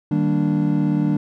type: chord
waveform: triangle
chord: Eb major seventh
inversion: none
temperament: equal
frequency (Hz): 155.56 / 196 / 233.1 / 293.7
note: Eb3 / G3 / Bb3 / D4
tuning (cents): 0 / 0 / 0 / 0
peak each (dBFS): -19 / -20 / -24 / -19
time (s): 0.11-1.17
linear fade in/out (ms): 5
effects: none